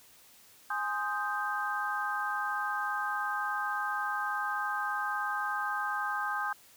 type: chord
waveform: sine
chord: Ab major seventh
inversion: none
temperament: equal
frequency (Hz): 830.6 / 1046.5 / 1244.5 / 1568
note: Ab5 / C6 / Eb6 / G6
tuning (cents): 0 / 0 / 0 / 0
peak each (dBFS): -36 / -39 / -35 / -34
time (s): 0.7-6.53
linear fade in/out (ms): 5
effects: white hiss -58 dBFS RMS until 6.76 s